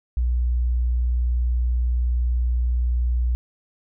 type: tone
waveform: sine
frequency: 60.6 Hz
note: B1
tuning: 32 cents flat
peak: -18 dBFS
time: 0.17-3.35 s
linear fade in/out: 0 ms
effects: none